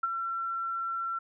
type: tone with ADSR envelope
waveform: sine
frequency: 1354 Hz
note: E6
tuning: 46 cents sharp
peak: -23 dBFS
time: 0.03-1.19 s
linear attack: 7 ms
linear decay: 27 ms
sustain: -7 dB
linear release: 8 ms
effects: none